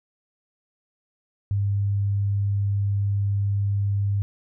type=tone; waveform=sine; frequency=100.4 Hz; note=G2; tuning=42 cents sharp; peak=-20 dBFS; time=1.51-4.22 s; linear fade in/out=0 ms; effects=none